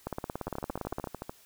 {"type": "two click trains", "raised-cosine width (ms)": 1, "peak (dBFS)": [-22, -19], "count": [12, 18], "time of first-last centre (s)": [[0.48, 1.295], [0.07, 1.041]], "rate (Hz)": [13.5, 17.5], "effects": ["white hiss -59 dBFS RMS until 1.45 s"]}